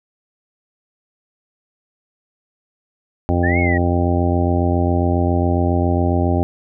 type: harmonic tone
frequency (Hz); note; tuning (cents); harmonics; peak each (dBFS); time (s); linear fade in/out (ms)
87.31; F2; 0; 1 / 2 / 3 / 4 / 5 / 6 / 7 / 8 / 9; -17 / -24 / -21 / -23 / -29 / -33 / -25 / -34 / -25; 3.29-6.43; 0
type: linear two-way sweep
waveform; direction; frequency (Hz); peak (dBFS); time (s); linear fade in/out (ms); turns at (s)
sine; up then down; 1688 to 2217 to 1870; -20; 3.43-3.78; 10; 3.59
effects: none